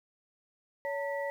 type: tone cluster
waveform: sine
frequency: 564 / 905 / 1948 Hz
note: C#5 / A5 / B6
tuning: +30 / +48 / -24 cents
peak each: -33 / -39 / -39 dBFS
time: 0.85-1.3 s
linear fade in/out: 0 ms
effects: 10-bit